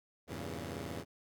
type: chord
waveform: 10% pulse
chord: E diminished seventh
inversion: none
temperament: equal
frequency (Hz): 82.41 / 98 / 116.54 / 138.59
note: E2 / G2 / Bb2 / Db3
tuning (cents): 0 / 0 / 0 / 0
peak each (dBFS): -35 / -38 / -39 / -38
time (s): 0.27-1.05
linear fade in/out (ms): 50
effects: none